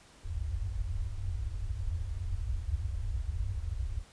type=low-pass noise; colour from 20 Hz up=white; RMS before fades=-34 dBFS; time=0.23-4.04 s; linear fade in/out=50 ms; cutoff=100 Hz; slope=96 dB/octave; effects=pink hiss -58 dBFS RMS until 4.12 s + resampled to 22050 Hz